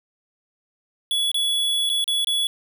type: tone with dropouts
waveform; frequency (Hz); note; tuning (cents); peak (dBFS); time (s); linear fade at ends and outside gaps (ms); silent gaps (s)
square; 3391; G#7; +35; -20; 1.11-2.47; 1; 1.316-1.344 / 1.893-1.899 / 2.042-2.078 / 2.246-2.271
effects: none